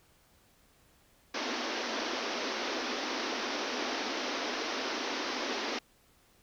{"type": "band-pass noise", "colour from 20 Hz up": "pink", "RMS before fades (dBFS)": -35, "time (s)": [1.34, 5.79], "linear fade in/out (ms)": 5, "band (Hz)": [230, 6000], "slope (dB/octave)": 96, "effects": ["pink hiss -65 dBFS RMS until 6.42 s"]}